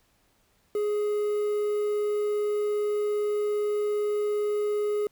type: tone with quantisation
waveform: triangle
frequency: 417.5 Hz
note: G#4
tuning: 9 cents sharp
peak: -22 dBFS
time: 0.75-5.07 s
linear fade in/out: 2 ms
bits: 8
effects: pink hiss -67 dBFS RMS until 5.11 s